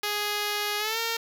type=tone with pitch glide; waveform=5% pulse; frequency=415.3 to 458.2 Hz; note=G#4 to A#4; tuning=0 to -30 cents; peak=-15 dBFS; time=0.03-1.17 s; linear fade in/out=5 ms; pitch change=+170 cents; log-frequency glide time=0.78-0.99 s; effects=9-bit